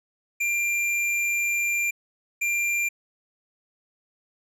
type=tone bursts at uneven times; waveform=square; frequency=2381 Hz; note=D7; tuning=23 cents sharp; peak=-23 dBFS; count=2; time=0.4-1.91 / 2.41-2.89 s; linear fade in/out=10 ms; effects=low-pass 12000 Hz 12 dB/octave